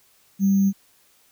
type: tone with sample-and-hold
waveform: sine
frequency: 196 Hz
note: G3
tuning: in tune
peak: -15 dBFS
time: 0.39-0.73 s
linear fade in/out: 50 ms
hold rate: 6300 Hz
effects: white hiss -59 dBFS RMS until 1.31 s